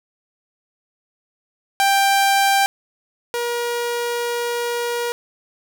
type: tone pair in turn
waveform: sawtooth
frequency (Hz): 788 / 476.8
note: G5 / A#4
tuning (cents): +9 / +39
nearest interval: major sixth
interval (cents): 870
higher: first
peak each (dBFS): -10 / -17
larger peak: first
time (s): 1.8-2.66 / 3.34-5.12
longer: second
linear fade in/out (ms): 0
effects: none